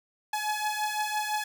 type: beating tone pair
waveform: sawtooth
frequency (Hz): 846 / 851.9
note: G#5 / G#5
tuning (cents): +32 / +44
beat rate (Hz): 5.9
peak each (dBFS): -26 / -29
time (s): 0.33-1.44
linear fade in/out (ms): 5
effects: none